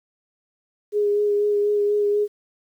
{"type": "tone with vibrato", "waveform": "sine", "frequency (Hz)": 412.9, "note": "G#4", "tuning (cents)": -10, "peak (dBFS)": -17, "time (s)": [0.92, 2.28], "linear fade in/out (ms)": 50, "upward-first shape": "sine", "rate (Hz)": 4.1, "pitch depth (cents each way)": 16, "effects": ["9-bit"]}